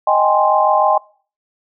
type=chord; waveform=sine; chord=Ab major seventh; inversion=second; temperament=equal; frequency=622.3 / 784 / 830.6 / 1046.5 Hz; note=Eb5 / G5 / Ab5 / C6; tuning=0 / 0 / 0 / 0 cents; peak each=-16 dBFS; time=0.07-0.98 s; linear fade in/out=5 ms; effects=noise-tail reverb RT60 0.4 s tail -22 dB re dry